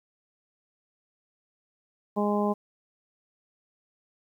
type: harmonic tone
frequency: 206.6 Hz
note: G#3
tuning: 9 cents flat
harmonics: 1 / 2 / 3 / 4 / 5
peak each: -26 / -29 / -31 / -32 / -33 dBFS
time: 2.16-2.54 s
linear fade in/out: 20 ms
effects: 10-bit